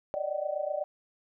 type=tone cluster; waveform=sine; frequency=567 / 595 / 623 / 760 Hz; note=C#5 / D5 / D#5 / F#5; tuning=+39 / +22 / +2 / +46 cents; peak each=-40 / -31 / -37 / -38 dBFS; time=0.14-0.84 s; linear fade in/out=0 ms; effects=none